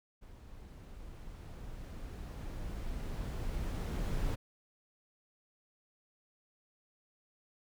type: noise with level ramp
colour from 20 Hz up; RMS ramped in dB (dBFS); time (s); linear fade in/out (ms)
brown; -52 to -33; 0.21-4.36; 20
effects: none